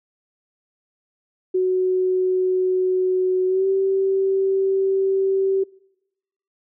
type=tone with pitch glide; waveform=sine; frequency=370.4 to 386.1 Hz; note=F#4 to G4; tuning=+2 to -26 cents; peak=-16 dBFS; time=1.54-5.64 s; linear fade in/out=10 ms; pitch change=+72 cents; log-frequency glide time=3.47-3.67 s; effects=noise-tail reverb RT60 0.9 s tail -24 dB re dry

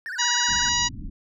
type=tone with vibrato; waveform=triangle; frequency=1647 Hz; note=G#6; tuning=15 cents flat; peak=-28 dBFS; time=0.06-0.69 s; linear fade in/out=0 ms; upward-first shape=sine; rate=16 Hz; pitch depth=210 cents each way
type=harmonic tone; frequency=965 Hz; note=B5; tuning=40 cents flat; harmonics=1 / 2 / 3 / 4 / 5 / 6 / 7; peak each=-28 / -28 / -28 / -28 / -28 / -28 / -28 dBFS; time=0.18-0.89 s; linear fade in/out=20 ms
type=low-pass noise; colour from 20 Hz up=pink; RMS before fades=-36 dBFS; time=0.48-1.1 s; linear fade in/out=5 ms; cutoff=320 Hz; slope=96 dB/octave
effects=none

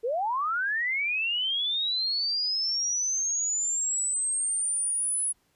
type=linear sweep; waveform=sine; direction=up; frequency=429.6 to 10300 Hz; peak=-25 dBFS; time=0.03-5.33 s; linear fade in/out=20 ms; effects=pink hiss -69 dBFS RMS until 5.55 s + resampled to 32000 Hz

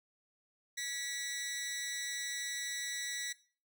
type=tone with amplitude modulation; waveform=15% pulse; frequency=1952 Hz; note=B6; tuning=21 cents flat; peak=-28 dBFS; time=0.77-3.33 s; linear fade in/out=10 ms; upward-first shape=sine; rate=281 Hz; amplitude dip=65%; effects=noise-tail reverb RT60 0.4 s tail -19 dB re dry

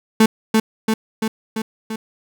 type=tone with echo; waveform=35% pulse; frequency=220.3 Hz; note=A3; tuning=2 cents sharp; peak=-7 dBFS; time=0.2-0.26 s; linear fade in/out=5 ms; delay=340 ms; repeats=5; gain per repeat=-3 dB; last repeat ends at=1.96 s; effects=none

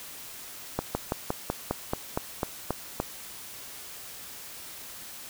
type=slowing click train; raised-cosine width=1 ms; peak=-12 dBFS; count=11; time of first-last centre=0.79-3.001 s; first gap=160 ms; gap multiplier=1.07; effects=white hiss -43 dBFS RMS until 5.29 s

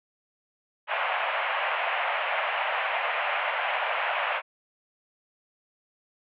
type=band-pass noise; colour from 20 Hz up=pink; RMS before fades=-28 dBFS; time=0.87-4.42 s; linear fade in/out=50 ms; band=590 to 2900 Hz; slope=48 dB/octave; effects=none

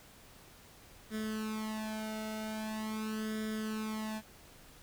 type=tone with flanger; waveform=sawtooth; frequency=217.2 Hz; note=A3; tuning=22 cents flat; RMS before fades=-38 dBFS; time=1.1-4.22 s; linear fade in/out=50 ms; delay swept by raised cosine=0.57 to 1.42 ms; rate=0.43 Hz; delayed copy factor=+0.85; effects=pink hiss -57 dBFS RMS until 4.82 s

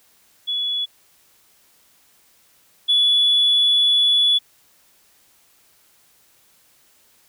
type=tone pair in turn; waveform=sine; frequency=3400 / 3422 Hz; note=G#7 / A7; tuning=+40 / -49 cents; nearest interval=unison; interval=11 cents; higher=second; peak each=-20 / -12 dBFS; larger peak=second; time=0.47-0.86 / 2.88-4.39 s; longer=second; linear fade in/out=20 ms; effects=tanh soft clip ceiling -9 dBFS + white hiss -57 dBFS RMS until 7.28 s

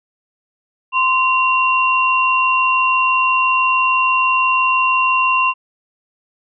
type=tone pair together; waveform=sine; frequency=1038.7 / 2753 Hz; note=C6 / F7; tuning=-13 / -25 cents; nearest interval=octave + perfect fourth; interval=1688 cents; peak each=-14 / -16 dBFS; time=0.92-5.54 s; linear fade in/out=50 ms; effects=none

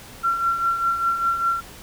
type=tone with tremolo; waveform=sine; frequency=1364 Hz; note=F6; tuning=41 cents flat; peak=-16 dBFS; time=0.23-1.61 s; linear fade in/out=20 ms; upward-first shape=triangle; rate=5 Hz; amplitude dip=65%; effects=pink hiss -42 dBFS RMS until 1.82 s

